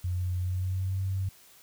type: tone with pitch glide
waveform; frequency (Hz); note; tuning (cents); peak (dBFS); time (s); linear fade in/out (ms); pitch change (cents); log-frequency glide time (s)
sine; 90.3 to 95.5; F#2 to G2; -42 to -45; -27; 0.04-1.29; 5; +97; 0.37-0.99
effects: white hiss -56 dBFS RMS until 1.62 s